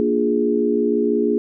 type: chord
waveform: sine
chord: Bb dominant seventh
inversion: none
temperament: equal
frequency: 233.1 / 293.7 / 349.2 / 415.3 Hz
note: Bb3 / D4 / F4 / Ab4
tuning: 0 / 0 / 0 / 0 cents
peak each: -21 / -23 / -23 / -19 dBFS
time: 0-1.38 s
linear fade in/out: 0 ms
effects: none